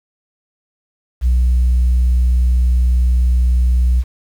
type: tone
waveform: sine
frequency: 61.74 Hz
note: B1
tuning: in tune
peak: -8 dBFS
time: 1.21-4.04 s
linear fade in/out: 50 ms
effects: tanh soft clip ceiling -8 dBFS + 7-bit

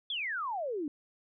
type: exponential sweep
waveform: sine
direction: down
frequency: 3520 to 277.2 Hz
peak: -32 dBFS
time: 0.1-0.88 s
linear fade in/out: 2 ms
effects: none

